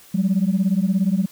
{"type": "beating tone pair", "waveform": "sine", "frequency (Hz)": [183, 200], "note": ["F#3", "G3"], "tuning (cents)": [-19, 35], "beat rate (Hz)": 17, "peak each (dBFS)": -18, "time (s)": [0.14, 1.26], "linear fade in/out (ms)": 10, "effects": ["tanh soft clip ceiling -11 dBFS", "white hiss -48 dBFS RMS until 1.31 s"]}